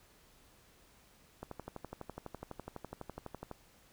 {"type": "click train", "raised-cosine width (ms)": 1, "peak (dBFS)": -28, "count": 26, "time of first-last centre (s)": [1.43, 3.513], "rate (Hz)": 12, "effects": ["pink hiss -64 dBFS RMS until 3.92 s"]}